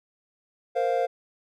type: chord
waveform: triangle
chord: Bb suspended second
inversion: none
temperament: equal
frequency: 466.2 / 523.3 / 698.5 Hz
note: Bb4 / C5 / F5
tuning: 0 / 0 / 0 cents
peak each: -26 / -24 / -24 dBFS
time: 0.75-1.07 s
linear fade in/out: 20 ms
effects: none